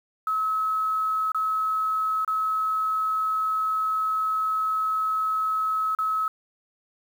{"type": "tone with dropouts", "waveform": "sine", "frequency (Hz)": 1288, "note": "E6", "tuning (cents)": -41, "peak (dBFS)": -22, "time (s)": [0.27, 6.28], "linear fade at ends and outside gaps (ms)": 2, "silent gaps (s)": [[1.319, 1.346], [2.248, 2.277], [5.95, 5.987]], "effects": ["8-bit"]}